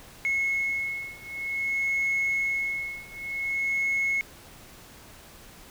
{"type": "beating tone pair", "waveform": "sine", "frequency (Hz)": [2180, 2180.53], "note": ["C#7", "C#7"], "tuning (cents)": [-29, -29], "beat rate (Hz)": 0.53, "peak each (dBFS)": [-28, -27], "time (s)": [0.25, 4.21], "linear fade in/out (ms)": 0, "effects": ["tanh soft clip ceiling -20 dBFS", "pink hiss -49 dBFS RMS until 5.7 s"]}